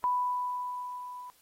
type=tone with level ramp; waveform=sine; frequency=991 Hz; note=B5; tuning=6 cents sharp; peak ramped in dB=-24 to -41 dBFS; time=0.04-1.3 s; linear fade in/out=0 ms; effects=white hiss -64 dBFS RMS until 1.41 s + AAC 48 kbps